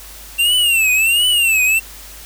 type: tone with vibrato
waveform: square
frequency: 2732 Hz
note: F7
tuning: 39 cents flat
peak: -12 dBFS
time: 0.38-1.8 s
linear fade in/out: 20 ms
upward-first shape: triangle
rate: 1.4 Hz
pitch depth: 170 cents each way
effects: added 50 Hz sine -39 dBFS peak until 2.25 s + white hiss -37 dBFS RMS until 2.25 s